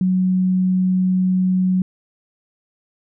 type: tone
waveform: sine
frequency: 185 Hz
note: F#3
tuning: in tune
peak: -14 dBFS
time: 0.01-1.82 s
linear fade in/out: 2 ms
effects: none